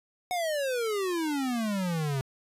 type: exponential sweep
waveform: square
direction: down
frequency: 740 to 130.81 Hz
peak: -28 dBFS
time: 0.31-2.21 s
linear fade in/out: 0 ms
effects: resampled to 32000 Hz

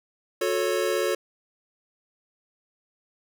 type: chord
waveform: square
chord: F# minor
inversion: none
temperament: equal with one note detuned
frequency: 362.8 / 440 / 554.4 Hz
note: F#4 / A4 / C#5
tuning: -34 / 0 / 0 cents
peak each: -28 dBFS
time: 0.41-1.15 s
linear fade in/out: 5 ms
effects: none

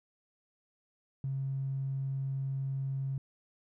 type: tone with tanh clipping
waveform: triangle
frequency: 135.4 Hz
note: C#3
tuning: 40 cents flat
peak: -31 dBFS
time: 1.24-3.18 s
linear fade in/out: 2 ms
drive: 2 dB
effects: none

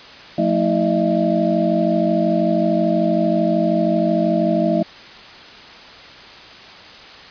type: tone cluster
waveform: sine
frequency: 177.6 / 223.1 / 323.3 / 614 / 667 Hz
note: F3 / A3 / E4 / D#5 / E5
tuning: +29 / +24 / -34 / -23 / +20 cents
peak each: -21 dBFS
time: 0.38-4.83 s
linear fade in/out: 5 ms
effects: white hiss -39 dBFS RMS until 7.3 s + resampled to 11025 Hz

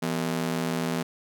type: ring-modulated tone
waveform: sawtooth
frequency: 207.7 Hz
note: G#3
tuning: in tune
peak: -19 dBFS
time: 0.02-1.03 s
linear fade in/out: 10 ms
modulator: 40.1 Hz
effects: none

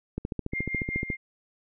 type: click train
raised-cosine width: 3 ms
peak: -17 dBFS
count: 14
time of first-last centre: 0.18-1.102 s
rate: 14.1 Hz
type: tone with tremolo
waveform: sine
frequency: 2113 Hz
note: C7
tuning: 16 cents sharp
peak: -27 dBFS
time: 0.52-1.17 s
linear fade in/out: 50 ms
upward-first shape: sine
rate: 5.1 Hz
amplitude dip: 70%
effects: none

